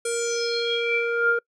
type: tone with low-pass filter sweep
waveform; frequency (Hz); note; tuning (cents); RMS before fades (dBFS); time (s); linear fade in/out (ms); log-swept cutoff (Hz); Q
square; 468.8; A#4; +10; -24; 0.05-1.39; 5; 9300 to 1200; 7.4
effects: noise-tail reverb RT60 0.1 s tail -26 dB re dry